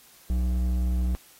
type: tone with hard clipping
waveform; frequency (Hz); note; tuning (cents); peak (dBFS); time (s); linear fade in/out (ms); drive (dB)
sine; 61.7; B1; -1; -24; 0.3-1.15; 0; 8
effects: white hiss -54 dBFS RMS until 1.39 s + AAC 48 kbps